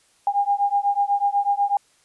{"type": "beating tone pair", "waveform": "sine", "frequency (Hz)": [804, 812.1], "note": ["G5", "G#5"], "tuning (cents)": [44, -39], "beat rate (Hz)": 8.1, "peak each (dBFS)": -21, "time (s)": [0.27, 1.77], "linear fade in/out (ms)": 2, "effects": ["white hiss -60 dBFS RMS until 2.04 s", "resampled to 24000 Hz"]}